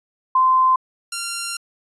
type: tone pair in turn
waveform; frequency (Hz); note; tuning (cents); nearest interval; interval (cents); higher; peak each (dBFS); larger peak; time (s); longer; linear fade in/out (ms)
sine / 5% pulse; 1036 / 1382.9; C6 / F6; -17 / -17; perfect fourth; 500; second; -12; neither; 0.35-0.76 / 1.12-1.57; second; 5
effects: resampled to 24000 Hz